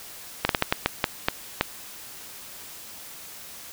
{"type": "slowing click train", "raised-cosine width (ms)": 0.3, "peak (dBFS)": -3, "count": 9, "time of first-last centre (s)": [0.45, 1.611], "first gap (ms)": 42, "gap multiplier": 1.34, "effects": ["white hiss -42 dBFS RMS until 3.72 s"]}